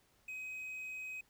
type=tone with quantisation; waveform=triangle; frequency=2527 Hz; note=D#7; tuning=26 cents sharp; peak=-40 dBFS; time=0.28-1.21 s; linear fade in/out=5 ms; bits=11; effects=pink hiss -71 dBFS RMS until 1.29 s